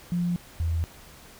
sine tone pair in turn, 174.8 / 82.49 Hz, F3 / E2, +2 / +2 cents, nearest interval octave + minor second, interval 1300 cents, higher first, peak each -23 dBFS, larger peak neither, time 0.12-0.36 / 0.6-0.84 s, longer neither, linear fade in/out 0 ms, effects pink hiss -49 dBFS RMS until 1.39 s

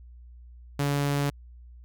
sawtooth tone, 142.6 Hz, C#3, 49 cents sharp, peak -20 dBFS, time 0.79-1.3 s, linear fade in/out 5 ms, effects added 60 Hz sine -45 dBFS peak until 1.84 s

